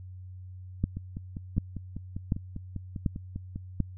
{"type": "two click trains", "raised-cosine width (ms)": 5, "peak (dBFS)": [-13, -23], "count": [5, 14], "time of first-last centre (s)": [[0.84, 3.803], [0.97, 3.56]], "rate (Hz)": [1.35, 5.02], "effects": ["added 92 Hz sine -41 dBFS peak until 3.97 s"]}